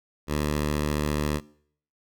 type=tone; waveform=10% pulse; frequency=74.5 Hz; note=D2; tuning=25 cents sharp; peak=-16 dBFS; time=0.27-1.41 s; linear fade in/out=50 ms; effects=noise-tail reverb RT60 0.6 s tail -22 dB re dry